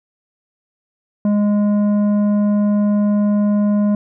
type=tone with tanh clipping; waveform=triangle; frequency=206.6 Hz; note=G#3; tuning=9 cents flat; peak=-14 dBFS; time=1.25-3.95 s; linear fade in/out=2 ms; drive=13 dB; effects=none